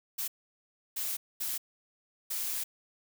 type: noise bursts at uneven times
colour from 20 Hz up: blue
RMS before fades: -34 dBFS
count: 4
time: 0.18-0.28 / 0.96-1.17 / 1.4-1.58 / 2.3-2.64 s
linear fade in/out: 10 ms
effects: none

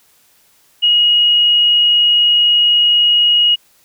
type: tone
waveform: sine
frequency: 2889 Hz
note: F#7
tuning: 42 cents flat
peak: -8 dBFS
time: 0.82-3.56 s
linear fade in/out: 20 ms
effects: white hiss -53 dBFS RMS until 3.84 s

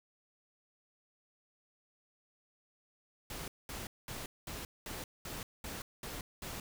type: noise bursts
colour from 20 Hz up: pink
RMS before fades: -43 dBFS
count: 9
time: 3.3-6.6 s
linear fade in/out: 2 ms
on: 180 ms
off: 210 ms
effects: none

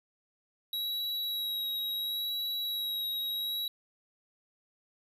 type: tone with vibrato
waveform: square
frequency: 3864 Hz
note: B7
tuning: 39 cents flat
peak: -32 dBFS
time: 0.73-3.68 s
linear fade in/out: 2 ms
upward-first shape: sine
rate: 0.72 Hz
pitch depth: 19 cents each way
effects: 12-bit

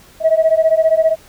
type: beating tone pair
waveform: sine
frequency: 635 / 650 Hz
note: D#5 / E5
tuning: +35 / -24 cents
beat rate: 15 Hz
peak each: -12 dBFS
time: 0.2-1.16 s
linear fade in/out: 50 ms
effects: tanh soft clip ceiling -4 dBFS + pink hiss -45 dBFS RMS until 1.28 s

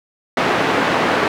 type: band-pass noise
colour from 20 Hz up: pink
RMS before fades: -17 dBFS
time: 0.37-1.28 s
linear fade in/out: 2 ms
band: 280 to 2200 Hz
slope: 12 dB/octave
effects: none

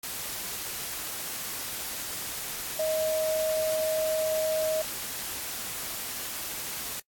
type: tone in noise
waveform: sine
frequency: 629 Hz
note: D#5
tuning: 19 cents sharp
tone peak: -25 dBFS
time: 2.79-4.82 s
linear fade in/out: 5 ms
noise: white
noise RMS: -35 dBFS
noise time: 0.03-7 s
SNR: +7 dB
effects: noise-tail reverb RT60 0.1 s tail -26 dB re dry + AAC 64 kbps

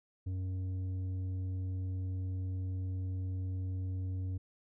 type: tone with tanh clipping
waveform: sine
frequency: 93 Hz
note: F#2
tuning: 9 cents sharp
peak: -35 dBFS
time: 0.26-4.38 s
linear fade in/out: 10 ms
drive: 7 dB
effects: none

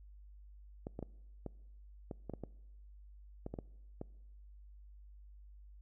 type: clicks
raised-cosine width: 2 ms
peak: -28 dBFS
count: 12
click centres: 0.869 / 0.991 / 1.027 / 1.463 / 2.112 / 2.297 / 2.337 / 2.437 / 3.464 / 3.54 / 3.588 / 4.014 s
effects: noise-tail reverb RT60 1.0 s tail -23 dB re dry + added 50 Hz sine -53 dBFS peak until 5.81 s

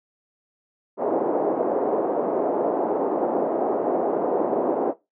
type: band-pass noise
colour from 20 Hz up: pink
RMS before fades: -23 dBFS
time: 0.97-4.94 s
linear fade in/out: 50 ms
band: 310 to 760 Hz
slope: 24 dB/octave
effects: noise-tail reverb RT60 0.2 s tail -17 dB re dry

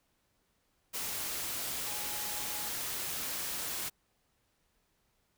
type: tone in noise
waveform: sine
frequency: 837 Hz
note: G#5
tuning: 13 cents sharp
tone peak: -48 dBFS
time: 1.85-2.7 s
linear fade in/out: 20 ms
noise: white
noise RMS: -37 dBFS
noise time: 0.93-3.9 s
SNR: -14 dB
effects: pink hiss -75 dBFS RMS until 5.37 s

